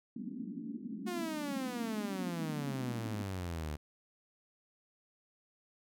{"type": "band-pass noise", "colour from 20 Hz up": "white", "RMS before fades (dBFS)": -42, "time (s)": [0.16, 3.23], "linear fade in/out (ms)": 5, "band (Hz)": [200, 270], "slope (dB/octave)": 48}
{"type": "exponential sweep", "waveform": "sawtooth", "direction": "down", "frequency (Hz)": [365.9, 72.7], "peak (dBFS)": -33, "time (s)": [1.06, 3.77], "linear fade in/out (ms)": 20}
{"effects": []}